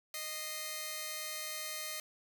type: tone pair together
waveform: 5% pulse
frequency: 621 / 2091 Hz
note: D#5 / C7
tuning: -3 / -2 cents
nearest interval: octave + major sixth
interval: 2101 cents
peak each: -31 / -31 dBFS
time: 0.14-2 s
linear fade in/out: 2 ms
effects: 10-bit